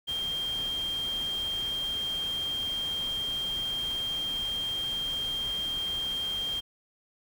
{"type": "tone in noise", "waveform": "sine", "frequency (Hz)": 3192, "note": "G7", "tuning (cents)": 31, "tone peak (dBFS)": -29, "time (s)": [0.07, 6.61], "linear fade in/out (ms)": 20, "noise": "pink", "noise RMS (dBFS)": -43, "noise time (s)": [0.07, 6.61], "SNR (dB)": 11, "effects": []}